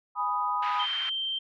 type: chord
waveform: sine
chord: G# minor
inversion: none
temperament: equal with one note detuned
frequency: 826.8 / 987.8 / 1244.5 Hz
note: G#5 / B5 / D#6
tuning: -8 / 0 / 0 cents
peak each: -33 / -29 / -29 dBFS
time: 0.15-0.87 s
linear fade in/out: 50 ms
type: band-pass noise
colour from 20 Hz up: pink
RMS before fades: -38 dBFS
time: 0.62-1.1 s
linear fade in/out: 10 ms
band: 1200 to 3200 Hz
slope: 24 dB/octave
type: tone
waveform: sine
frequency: 3136 Hz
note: G7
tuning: in tune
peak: -28 dBFS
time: 0.79-1.39 s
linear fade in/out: 10 ms
effects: none